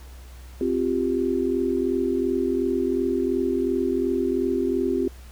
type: chord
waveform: sine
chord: C suspended fourth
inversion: none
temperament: equal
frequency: 261.6 / 349.2 / 392 Hz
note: C4 / F4 / G4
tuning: 0 / 0 / 0 cents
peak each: -25 dBFS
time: 0.61-5.08 s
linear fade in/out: 2 ms
effects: added 63 Hz sine -40 dBFS peak until 5.31 s + pink hiss -51 dBFS RMS until 5.31 s